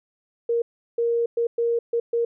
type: tone bursts at uneven times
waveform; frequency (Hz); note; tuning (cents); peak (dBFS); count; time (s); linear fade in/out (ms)
sine; 468.1; A#4; +7; -19; 6; 0.49-0.62 / 0.98-1.26 / 1.37-1.47 / 1.58-1.79 / 1.93-2 / 2.13-2.25; 5
effects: none